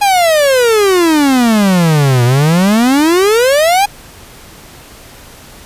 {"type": "exponential two-way sweep", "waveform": "45% pulse", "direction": "down then up", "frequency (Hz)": [832, 118.3, 832], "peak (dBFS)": -7, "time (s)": [0.01, 3.86], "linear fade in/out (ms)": 10, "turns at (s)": 2.24, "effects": ["pink hiss -36 dBFS RMS until 5.65 s", "resampled to 32000 Hz"]}